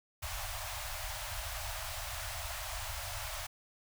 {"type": "band-stop noise", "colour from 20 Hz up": "pink", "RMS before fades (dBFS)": -40, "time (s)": [0.22, 3.47], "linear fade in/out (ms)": 10, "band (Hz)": [110, 580], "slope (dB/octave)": 96, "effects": []}